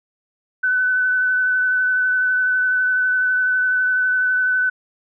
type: tone with vibrato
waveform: sine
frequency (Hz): 1505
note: F#6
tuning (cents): +29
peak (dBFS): -15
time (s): 0.63-4.7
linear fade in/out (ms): 10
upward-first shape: sine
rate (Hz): 12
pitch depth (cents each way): 15
effects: none

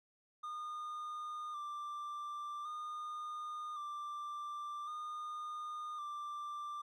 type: tone with vibrato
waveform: triangle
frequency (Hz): 1200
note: D6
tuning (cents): +37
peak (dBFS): -39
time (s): 0.43-6.82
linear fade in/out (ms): 10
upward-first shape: square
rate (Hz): 0.45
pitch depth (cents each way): 29
effects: none

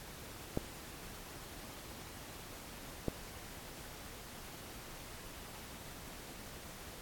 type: clicks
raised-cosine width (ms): 2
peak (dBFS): -19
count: 2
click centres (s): 0.574 / 3.083
effects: pink hiss -50 dBFS RMS until 7.01 s + AAC 64 kbps

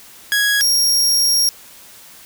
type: tone pair in turn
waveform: sawtooth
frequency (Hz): 1661.2 / 5588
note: G#6 / F8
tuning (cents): 0 / 0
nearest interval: octave + major sixth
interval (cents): 2100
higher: second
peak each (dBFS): -10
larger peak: neither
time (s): 0.32-0.61 / 0.61-1.49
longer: second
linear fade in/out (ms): 0
effects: white hiss -42 dBFS RMS until 2.25 s

